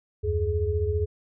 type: tone cluster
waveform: sine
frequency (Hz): 76.9 / 91.9 / 421.5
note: D#2 / F#2 / G#4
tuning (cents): -20 / -11 / +26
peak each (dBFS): -27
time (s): 0.23-1.06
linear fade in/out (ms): 20
effects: none